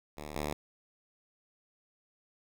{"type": "tone pair in turn", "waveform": "5% pulse", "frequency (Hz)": [74.9, 74.57], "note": ["D2", "D2"], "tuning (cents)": [35, 27], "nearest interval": "unison", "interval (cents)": 8, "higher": "first", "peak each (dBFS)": [-30, -22], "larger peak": "second", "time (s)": [[0.17, 0.35], [0.35, 0.53]], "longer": "neither", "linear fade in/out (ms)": 5, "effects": []}